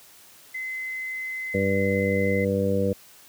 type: tone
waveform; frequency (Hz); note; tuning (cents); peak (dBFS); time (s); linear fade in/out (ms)
sine; 2048; C7; -38; -29; 0.54-2.45; 10
type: harmonic tone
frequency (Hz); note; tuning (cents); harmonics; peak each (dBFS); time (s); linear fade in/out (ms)
98; G2; 0; 1 / 2 / 3 / 4 / 5 / 6; -28 / -26 / -32 / -33 / -24 / -33; 1.54-2.93; 5
effects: white hiss -51 dBFS RMS until 3.28 s + high-pass 60 Hz 12 dB/octave